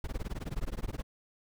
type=noise with tremolo; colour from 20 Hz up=brown; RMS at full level=-32 dBFS; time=0.04-1.03 s; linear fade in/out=2 ms; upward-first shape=sine; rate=19 Hz; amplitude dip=100%; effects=none